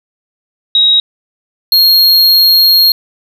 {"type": "tone pair in turn", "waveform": ["sine", "square"], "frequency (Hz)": [3808, 4259], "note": ["A#7", "C8"], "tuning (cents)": [36, 30], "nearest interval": "major second", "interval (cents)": 194, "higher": "second", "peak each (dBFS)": -5, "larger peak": "neither", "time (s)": [[0.75, 1], [1.72, 2.92]], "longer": "second", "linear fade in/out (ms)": 2, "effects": []}